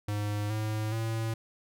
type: tone with pitch steps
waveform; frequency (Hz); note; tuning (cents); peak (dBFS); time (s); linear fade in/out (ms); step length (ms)
square; 103.83 / 108.11 / 112.58; G#2 / A2 / A2; 0 / -30 / +40; -30; 0.08-1.34; 5; 420
effects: none